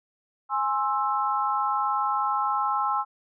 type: chord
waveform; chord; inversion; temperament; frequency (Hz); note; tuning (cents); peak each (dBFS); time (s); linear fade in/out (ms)
sine; Ab augmented; none; equal with one note detuned; 830.6 / 1057.4 / 1318.5; Ab5 / C6 / E6; 0 / +18 / 0; -27; 0.49-3.05; 50
effects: none